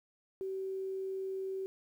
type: tone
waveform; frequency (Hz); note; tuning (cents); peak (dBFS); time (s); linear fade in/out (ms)
sine; 382.9; G4; -41; -35; 0.41-1.66; 0
effects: 11-bit